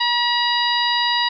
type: harmonic tone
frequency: 960 Hz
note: B5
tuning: 49 cents flat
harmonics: 1 / 2 / 3 / 4 / 5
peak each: -21 / -23 / -25 / -22 / -25 dBFS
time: 0-1.29 s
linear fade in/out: 10 ms
effects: none